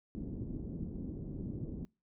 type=low-pass noise; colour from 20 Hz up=white; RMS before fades=-41 dBFS; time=0.15-1.85 s; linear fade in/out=0 ms; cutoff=290 Hz; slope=24 dB/octave; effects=noise-tail reverb RT60 0.3 s tail -26 dB re dry